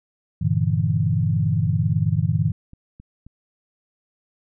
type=chord; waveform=sine; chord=E half-diminished seventh; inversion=first; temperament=equal; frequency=98 / 116.54 / 146.83 / 164.81 Hz; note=G2 / Bb2 / D3 / E3; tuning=0 / 0 / 0 / 0 cents; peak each=-23 dBFS; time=0.41-2.52 s; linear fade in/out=10 ms
type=click train; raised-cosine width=5 ms; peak=-30 dBFS; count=7; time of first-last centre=1.67-3.266 s; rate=3.76 Hz
effects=none